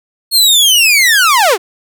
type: linear sweep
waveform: sawtooth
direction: down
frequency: 4337 to 326.8 Hz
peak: -3 dBFS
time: 0.31-1.58 s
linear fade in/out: 50 ms
effects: none